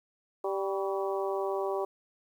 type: harmonic tone with a mistuned harmonic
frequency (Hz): 195.2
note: G3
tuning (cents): -7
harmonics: 2 / 3 / 4 / 5 / 6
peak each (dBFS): -31 / -35 / -37 / -39 / -41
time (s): 0.44-1.85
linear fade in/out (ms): 5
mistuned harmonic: 6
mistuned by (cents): -54
effects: 10-bit